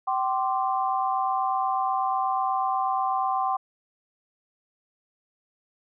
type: chord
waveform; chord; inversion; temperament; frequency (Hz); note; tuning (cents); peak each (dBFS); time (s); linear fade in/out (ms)
sine; G suspended fourth; none; equal with one note detuned; 769.6 / 1046.5 / 1174.7; G5 / C6 / D6; -32 / 0 / 0; -25 / -27 / -31; 0.07-3.57; 10
effects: none